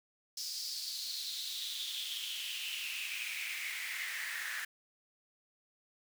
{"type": "noise with high-pass filter sweep", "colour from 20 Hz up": "pink", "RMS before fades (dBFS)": -40, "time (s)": [0.37, 4.65], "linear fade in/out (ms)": 5, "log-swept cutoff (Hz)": [5100, 1700], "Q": 5.7, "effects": []}